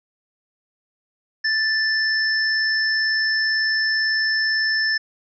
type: tone pair together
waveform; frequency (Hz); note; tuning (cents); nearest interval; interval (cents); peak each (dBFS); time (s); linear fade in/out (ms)
sine; 1760 / 5282; A6 / E8; 0 / +3; octave + perfect fifth; 1903; -19 / -23; 1.44-4.98; 10
effects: none